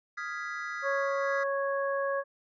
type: chord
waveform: triangle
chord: F half-diminished seventh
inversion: third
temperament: equal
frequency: 1244.5 / 1396.9 / 1661.2 / 1975.5 Hz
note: Eb6 / F6 / Ab6 / Cb7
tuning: 0 / 0 / 0 / 0 cents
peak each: -38 dBFS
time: 0.17-1.44 s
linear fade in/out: 10 ms
type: harmonic tone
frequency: 553 Hz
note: C#5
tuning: 4 cents flat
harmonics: 1 / 2 / 3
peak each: -29 / -34 / -36 dBFS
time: 0.82-2.24 s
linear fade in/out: 50 ms
effects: resampled to 16000 Hz